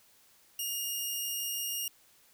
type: tone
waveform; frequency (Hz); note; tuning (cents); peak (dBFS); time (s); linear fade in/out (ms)
10% pulse; 2839; F7; +28; -24; 0.59-1.88; 2
effects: white hiss -63 dBFS RMS until 2.33 s